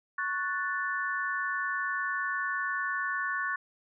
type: chord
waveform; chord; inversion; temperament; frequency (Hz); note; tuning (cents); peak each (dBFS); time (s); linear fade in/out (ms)
sine; F# minor; second; equal; 1108.7 / 1480 / 1760; C#6 / F#6 / A6; 0 / 0 / 0; -34 / -33 / -33; 0.18-3.56; 5
effects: none